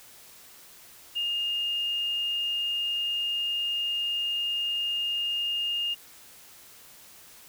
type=tone; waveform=sine; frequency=2830 Hz; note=F7; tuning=22 cents sharp; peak=-26 dBFS; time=1.15-5.95 s; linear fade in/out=20 ms; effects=white hiss -51 dBFS RMS until 7.48 s

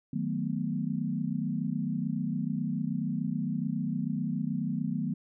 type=chord; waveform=sine; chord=B dominant seventh; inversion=first; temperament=equal; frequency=155.56 / 185 / 220 / 246.9 Hz; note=D#3 / F#3 / A3 / B3; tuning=0 / 0 / 0 / 0 cents; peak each=-34 dBFS; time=0.13-5.14 s; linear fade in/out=5 ms; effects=none

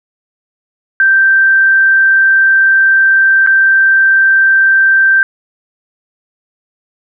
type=tone with dropouts; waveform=sine; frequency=1566 Hz; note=G6; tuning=2 cents flat; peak=-5 dBFS; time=1-5.23 s; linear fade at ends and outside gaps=1 ms; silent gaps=3.464-3.472 s; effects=none

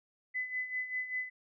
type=tone with tremolo; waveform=sine; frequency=2011 Hz; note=B6; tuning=31 cents sharp; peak=-31 dBFS; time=0.34-1.3 s; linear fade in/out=20 ms; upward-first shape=sine; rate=5.1 Hz; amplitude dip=70%; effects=none

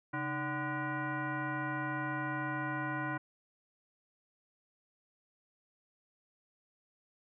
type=tone with frequency modulation; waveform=sine; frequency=579 Hz; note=D5; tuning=25 cents flat; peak=-33 dBFS; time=0.13-3.18 s; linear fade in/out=10 ms; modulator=443 Hz; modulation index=2.8; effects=none

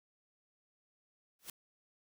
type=noise with exponential growth; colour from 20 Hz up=white; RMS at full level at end=-41 dBFS; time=1.39-1.5 s; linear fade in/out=2 ms; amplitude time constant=23 ms; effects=none

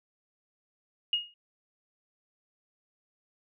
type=tone with exponential decay; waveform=sine; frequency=2866 Hz; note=F7; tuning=44 cents sharp; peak=-21 dBFS; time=1.13-1.34 s; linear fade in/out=2 ms; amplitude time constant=44 ms; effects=none

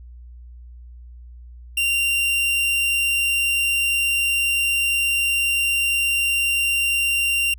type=tone; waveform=45% pulse; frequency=2771 Hz; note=F7; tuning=14 cents flat; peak=-18 dBFS; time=1.77-7.54 s; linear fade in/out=5 ms; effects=added 60 Hz sine -38 dBFS peak until 7.58 s

